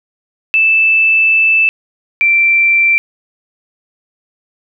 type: tone pair in turn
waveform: sine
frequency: 2637 / 2349 Hz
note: E7 / D7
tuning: 0 / 0 cents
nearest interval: major second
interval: 200 cents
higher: first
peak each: -7 dBFS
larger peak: neither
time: 0.54-1.69 / 2.21-2.98 s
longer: first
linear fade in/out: 0 ms
effects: none